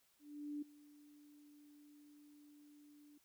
sine tone with ADSR envelope, 293.7 Hz, D4, in tune, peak -40 dBFS, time 0.19-3.18 s, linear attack 430 ms, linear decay 9 ms, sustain -20 dB, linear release 5 ms, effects white hiss -75 dBFS RMS until 3.24 s

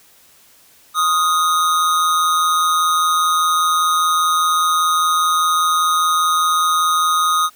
square tone with amplitude modulation, 1244.5 Hz, D#6, in tune, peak -12 dBFS, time 0.94-7.5 s, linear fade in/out 50 ms, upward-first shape sine, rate 165 Hz, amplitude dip 50%, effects white hiss -50 dBFS RMS until 7.55 s

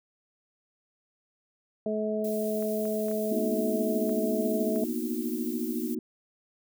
harmonic tone, 214.6 Hz, A3, 43 cents flat, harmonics 1 / 2 / 3, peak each -31 / -31 / -31 dBFS, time 1.86-4.84 s, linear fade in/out 2 ms
violet noise, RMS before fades -42 dBFS, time 2.24-5.95 s, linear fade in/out 5 ms
clicks, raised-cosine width 0.5 ms, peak -33 dBFS, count 6, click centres 2.625 / 2.854 / 3.084 / 3.114 / 4.094 / 4.76 s
sine chord, B major seventh, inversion third, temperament equal with one note detuned, 233.1 / 246.9 / 311.1 / 364.9 Hz, A#3 / B3 / D#4 / F#4, 0 / 0 / 0 / -24 cents, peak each -33 / -34 / -34 / -36 dBFS, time 3.31-5.99 s, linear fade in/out 5 ms
effects none

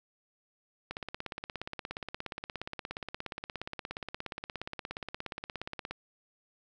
click train, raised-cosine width 0.3 ms, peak -21 dBFS, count 86, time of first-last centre 0.91-5.91 s, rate 17 Hz, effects none

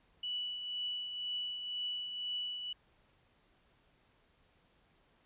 sine tone with tremolo, 2956 Hz, F#7, 2 cents flat, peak -34 dBFS, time 0.23-2.73 s, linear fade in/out 5 ms, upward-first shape triangle, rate 2 Hz, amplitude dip 50%, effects pink hiss -70 dBFS RMS until 5.25 s + resampled to 8000 Hz

